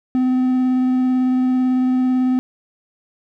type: tone with vibrato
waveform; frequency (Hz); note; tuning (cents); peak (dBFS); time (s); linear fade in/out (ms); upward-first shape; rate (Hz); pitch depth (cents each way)
triangle; 255.2; C4; -43; -12; 0.15-2.39; 0; sine; 18; 10
effects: none